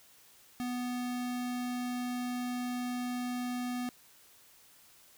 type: tone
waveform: square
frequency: 246.9 Hz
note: B3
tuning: in tune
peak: -34 dBFS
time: 0.6-3.89 s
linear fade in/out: 0 ms
effects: white hiss -60 dBFS RMS until 5.17 s